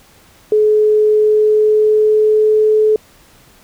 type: tone with pitch glide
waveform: sine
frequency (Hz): 426.5 to 430.7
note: G#4 to A4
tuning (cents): +46 to -37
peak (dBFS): -8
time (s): 0.52-2.96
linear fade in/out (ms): 2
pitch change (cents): +17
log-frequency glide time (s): 1.12-2.8
effects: pink hiss -47 dBFS RMS until 3.63 s